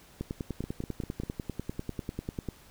two click trains, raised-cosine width 3 ms, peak -22 / -20 dBFS, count 4 / 24, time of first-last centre 0.64-1.235 / 0.21-2.487 s, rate 5.04 / 10.1 Hz, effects pink hiss -56 dBFS RMS until 2.7 s

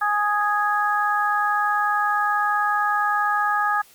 harmonic tone, 415.3 Hz, G#4, in tune, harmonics 2 / 3 / 4, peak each -23 / -22 / -24 dBFS, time 0.01-3.82 s, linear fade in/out 10 ms, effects white hiss -52 dBFS RMS until 3.94 s + Opus 48 kbps

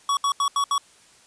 square tone bursts at uneven times, 1124 Hz, C#6, 24 cents sharp, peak -20 dBFS, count 5, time 0.09-0.17 / 0.24-0.32 / 0.4-0.48 / 0.56-0.64 / 0.71-0.78 s, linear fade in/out 2 ms, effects white hiss -54 dBFS RMS until 1.26 s + resampled to 22050 Hz

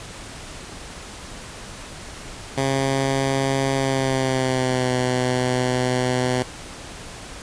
10% pulse tone with pitch glide, 135.3 to 126.24 Hz, C#3 to B2, -42 to +38 cents, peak -11 dBFS, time 2.57-6.43 s, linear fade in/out 10 ms, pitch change -120 cents, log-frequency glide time 3.76-4.94 s, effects pink hiss -37 dBFS RMS until 7.42 s + resampled to 22050 Hz

